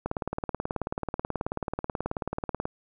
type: click train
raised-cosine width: 1 ms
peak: -15 dBFS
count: 49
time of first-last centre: 0.06-2.655 s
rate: 18.5 Hz
effects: none